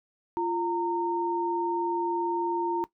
sine tone pair together, 345.9 / 919.2 Hz, F4 / A#5, -17 / -25 cents, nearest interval octave + perfect fourth, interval 1692 cents, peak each -28 dBFS, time 0.37-2.84 s, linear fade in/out 0 ms, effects noise-tail reverb RT60 0.1 s tail -17 dB re dry

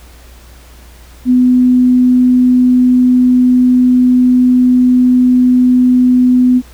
sine tone, 250.7 Hz, B3, 26 cents sharp, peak -5 dBFS, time 1.25-6.62 s, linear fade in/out 50 ms, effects added 60 Hz sine -36 dBFS peak until 6.73 s + pink hiss -42 dBFS RMS until 6.73 s

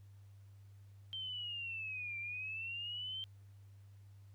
sine linear two-way sweep, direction down then up, 3140 to 2349 to 3140 Hz, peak -40 dBFS, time 1.13-3.24 s, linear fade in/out 0 ms, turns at 2.18 s, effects added 99 Hz sine -55 dBFS peak until 4.34 s + pink hiss -75 dBFS RMS until 4.34 s

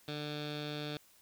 15% pulse tone with low-pass filter, 148.8 Hz, D3, 23 cents sharp, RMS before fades -40 dBFS, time 0.08-0.97 s, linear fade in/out 2 ms, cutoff 3900 Hz, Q 5.2, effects white hiss -64 dBFS RMS until 1.21 s

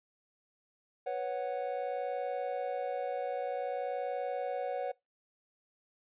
triangle chord, B suspended second, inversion none, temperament equal, 493.9 / 554.4 / 740 Hz, B4 / C#5 / F#5, 0 / 0 / 0 cents, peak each -36 / -35 / -35 dBFS, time 1.06-4.92 s, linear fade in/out 10 ms, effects noise-tail reverb RT60 0.2 s tail -24 dB re dry + resampled to 8000 Hz

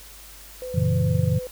sine tone with vibrato, 506 Hz, B4, 42 cents sharp, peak -30 dBFS, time 0.62-1.47 s, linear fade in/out 0 ms, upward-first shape triangle, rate 7.1 Hz, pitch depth 8 cents each way
sine chord, F# dominant seventh, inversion none, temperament equal, 92.5 / 116.54 / 138.59 / 164.81 Hz, F#2 / A#2 / C#3 / E3, 0 / 0 / 0 / 0 cents, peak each -24 dBFS, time 0.74-1.39 s, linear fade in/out 10 ms
effects added 50 Hz sine -47 dBFS peak until 1.51 s + white hiss -45 dBFS RMS until 1.51 s

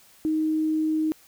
sine tone, 312.9 Hz, D#4, 10 cents sharp, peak -21 dBFS, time 0.25-1.12 s, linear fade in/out 0 ms, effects white hiss -55 dBFS RMS until 1.27 s

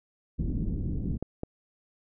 pink low-pass noise, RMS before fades -30 dBFS, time 0.38-1.18 s, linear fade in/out 20 ms, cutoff 280 Hz, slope 24 dB/octave
clicks, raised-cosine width 2 ms, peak -19 dBFS, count 2, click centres 1.226 / 1.434 s
effects none

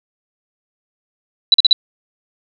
sine tone bursts, 3951 Hz, B7, in tune, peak -5 dBFS, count 4, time 1.52-1.73 s, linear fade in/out 2 ms, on 21 ms, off 42 ms, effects none

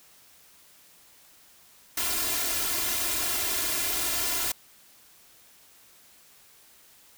white noise with comb filter, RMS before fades -28 dBFS, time 1.97-4.52 s, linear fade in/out 5 ms, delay 2.9 ms, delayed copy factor +0.95, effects white hiss -56 dBFS RMS until 7.17 s

